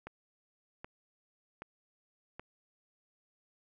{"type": "click train", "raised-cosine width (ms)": 0.5, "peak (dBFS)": -28, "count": 4, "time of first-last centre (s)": [0.07, 2.396], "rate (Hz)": 1.29, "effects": []}